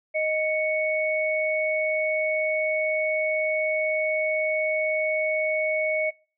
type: tone pair together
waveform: sine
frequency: 623.2 / 2221 Hz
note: D#5 / C#7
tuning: +3 / +3 cents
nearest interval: octave + minor seventh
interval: 2200 cents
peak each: -24 / -26 dBFS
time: 0.14-6.11 s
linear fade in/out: 20 ms
effects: noise-tail reverb RT60 0.4 s tail -25 dB re dry